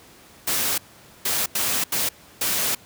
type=noise bursts at uneven times; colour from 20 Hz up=white; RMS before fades=-23 dBFS; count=5; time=0.47-0.78 / 1.25-1.46 / 1.55-1.84 / 1.92-2.09 / 2.41-2.75 s; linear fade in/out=5 ms; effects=pink hiss -49 dBFS RMS until 2.85 s + high-pass 80 Hz 12 dB/octave